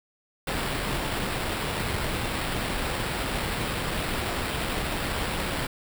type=noise with sample-and-hold; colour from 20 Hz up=pink; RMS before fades=-29 dBFS; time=0.47-5.67 s; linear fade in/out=5 ms; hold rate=6300 Hz; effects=none